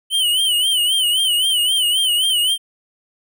square tone with vibrato, 3020 Hz, F#7, 35 cents sharp, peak -15 dBFS, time 0.1-2.58 s, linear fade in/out 50 ms, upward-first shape sine, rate 3.8 Hz, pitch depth 100 cents each way, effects none

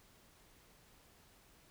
silence, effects pink hiss -65 dBFS RMS until 1.7 s

